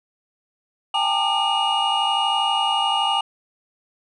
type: tone cluster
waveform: triangle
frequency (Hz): 790 / 842 / 903 / 1203 / 2872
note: G5 / G#5 / A5 / D6 / F7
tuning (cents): +13 / +24 / +45 / +41 / +48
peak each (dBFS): -22 / -26 / -23 / -25 / -21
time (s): 0.94-3.21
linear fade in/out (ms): 5
effects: resampled to 24000 Hz